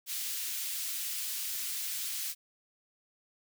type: high-pass noise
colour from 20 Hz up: white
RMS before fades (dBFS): -36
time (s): 0.06-2.35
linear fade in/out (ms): 50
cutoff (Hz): 2500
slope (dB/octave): 12
effects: none